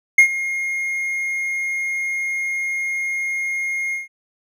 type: tone with ADSR envelope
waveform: triangle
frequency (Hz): 2139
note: C7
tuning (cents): +38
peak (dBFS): -3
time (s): 0.18-4.08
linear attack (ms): 6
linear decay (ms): 88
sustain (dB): -16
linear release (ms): 150
effects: none